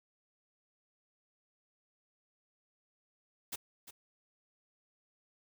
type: noise with echo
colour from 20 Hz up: white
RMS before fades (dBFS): -39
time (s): 3.52-3.56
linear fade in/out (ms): 10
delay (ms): 350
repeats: 1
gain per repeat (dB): -12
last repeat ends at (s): 3.91
effects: none